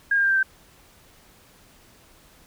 sine tone with pitch steps, 1625 / 1607.3 / 1589.7 / 1572.4 / 1555.2 Hz, G#6 / G6 / G6 / G6 / G6, -38 / +43 / +24 / +5 / -14 cents, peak -17 dBFS, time 0.11-0.43 s, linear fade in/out 5 ms, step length 64 ms, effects pink hiss -54 dBFS RMS until 2.46 s

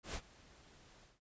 pink noise with ADSR envelope, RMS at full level -41 dBFS, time 0.03-1.2 s, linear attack 120 ms, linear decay 57 ms, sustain -21 dB, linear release 170 ms, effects resampled to 16000 Hz

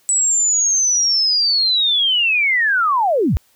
sine linear sweep, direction down, 7930 to 40.33 Hz, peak -13 dBFS, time 0.09-3.37 s, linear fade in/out 0 ms, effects white hiss -57 dBFS RMS until 3.55 s

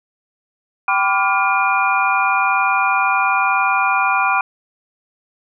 sine tone cluster, 779 / 1001 / 1162 / 1411 / 2419 Hz, G5 / B5 / D6 / F6 / D#7, -11 / +23 / -19 / +17 / -49 cents, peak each -20 dBFS, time 0.88-4.41 s, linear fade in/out 2 ms, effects none

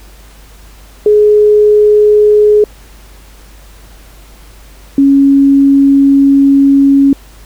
sine tone pair in turn, 420.2 / 276.7 Hz, G#4 / C#4, +20 / -3 cents, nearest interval perfect fifth, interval 723 cents, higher first, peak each -3 dBFS, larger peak neither, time 1.06-2.64 / 4.98-7.13 s, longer second, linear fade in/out 2 ms, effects added 50 Hz sine -35 dBFS peak until 7.45 s + pink hiss -41 dBFS RMS until 7.45 s

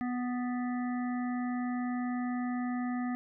harmonic tone with a mistuned harmonic, 246.9 Hz, B3, in tune, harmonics 1 / 3 / 5 / 7 / 8, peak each -31 / -41 / -45 / -48 / -49 dBFS, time 0.01-3.15 s, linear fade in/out 0 ms, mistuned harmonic 7, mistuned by +23 cents, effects none

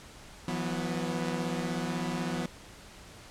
sawtooth chord, E suspended second, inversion none, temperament equal with one note detuned, 164.81 / 180.98 / 246.9 Hz, E3 / F#3 / B3, 0 / -38 / 0 cents, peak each -31 dBFS, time 0.48-2.46 s, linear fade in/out 2 ms, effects pink hiss -50 dBFS RMS until 3.3 s + low-pass 9000 Hz 12 dB/octave

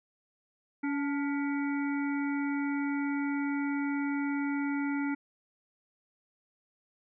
harmonic tone with a mistuned harmonic, 282.3 Hz, C#4, 32 cents sharp, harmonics 1 / 3 / 5 / 7 / 8, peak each -29 / -41 / -41 / -43 / -44 dBFS, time 0.83-5.15 s, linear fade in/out 10 ms, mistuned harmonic 3, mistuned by +55 cents, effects none

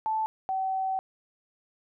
sine tone pair in turn, 876 / 763 Hz, A5 / G5, -8 / -47 cents, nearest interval major second, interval 239 cents, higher first, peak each -25 / -26 dBFS, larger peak first, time 0.06-0.26 / 0.49-0.99 s, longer second, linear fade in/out 0 ms, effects none

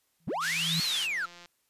sine tone with exponential growth, 164.81 Hz, E3, in tune, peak -27 dBFS, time 0.2-0.8 s, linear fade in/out 2 ms, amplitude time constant 130 ms
triangle linear two-way sweep, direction up then down, 85.9 to 4435 to 1270 Hz, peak -27 dBFS, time 0.27-1.26 s, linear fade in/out 10 ms, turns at 0.82 s
white band-pass noise, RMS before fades -35 dBFS, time 0.4-1.08 s, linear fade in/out 50 ms, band 1800 to 5500 Hz, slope 12 dB/octave
click train, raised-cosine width 0.2 ms, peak -32 dBFS, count 119, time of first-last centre 0.78-1.458 s, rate 174 Hz
effects white hiss -73 dBFS RMS until 1.69 s + resampled to 32000 Hz

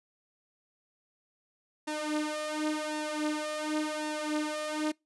sawtooth tone with flanger, 304.6 Hz, D#4, 37 cents flat, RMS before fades -33 dBFS, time 1.87-4.92 s, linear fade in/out 10 ms, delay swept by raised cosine 1.1 to 5 ms, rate 0.91 Hz, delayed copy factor +0.8, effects noise-tail reverb RT60 0.2 s tail -25 dB re dry + resampled to 24000 Hz

